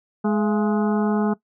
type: harmonic tone with a mistuned harmonic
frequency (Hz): 209.8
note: G#3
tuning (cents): +18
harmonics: 1 / 2 / 3 / 4 / 5 / 6 / 7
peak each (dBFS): -19 / -25 / -32 / -30 / -36 / -34 / -38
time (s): 0.24-1.34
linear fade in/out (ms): 10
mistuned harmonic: 3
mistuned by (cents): +120
effects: noise-tail reverb RT60 0.1 s tail -19 dB re dry